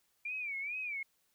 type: tone with vibrato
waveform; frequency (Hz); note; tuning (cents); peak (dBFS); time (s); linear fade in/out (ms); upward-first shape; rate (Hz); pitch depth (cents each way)
sine; 2349; D7; 0; -36; 0.25-1.03; 5; sine; 2.3; 140
effects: white hiss -75 dBFS RMS until 1.34 s